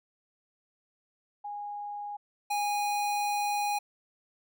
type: tone pair in turn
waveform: sine / square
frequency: 823 / 823 Hz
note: G#5 / G#5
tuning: -16 / -16 cents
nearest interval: unison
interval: 0 cents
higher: neither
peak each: -35 / -28 dBFS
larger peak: second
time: 1.44-2.17 / 2.5-3.79 s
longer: second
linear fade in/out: 10 ms
effects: none